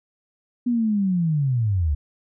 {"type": "linear sweep", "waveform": "sine", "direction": "down", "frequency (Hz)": [247.5, 68.3], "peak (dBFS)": -18, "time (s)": [0.66, 1.95], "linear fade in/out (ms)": 10, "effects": []}